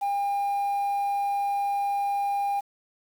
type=tone; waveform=sine; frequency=804 Hz; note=G5; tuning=44 cents sharp; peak=-21 dBFS; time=0.01-2.61 s; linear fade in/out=20 ms; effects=tanh soft clip ceiling -23 dBFS + 8-bit